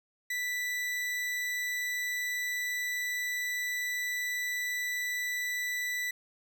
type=tone; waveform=40% pulse; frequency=1975.5 Hz; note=B6; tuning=in tune; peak=-30 dBFS; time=0.3-6.11 s; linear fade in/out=5 ms; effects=none